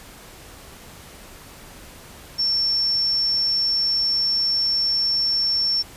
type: tone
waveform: sine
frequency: 5430 Hz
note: F8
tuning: 50 cents flat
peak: -18 dBFS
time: 2.38-5.83 s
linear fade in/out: 20 ms
effects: pink hiss -43 dBFS RMS until 5.96 s + resampled to 32000 Hz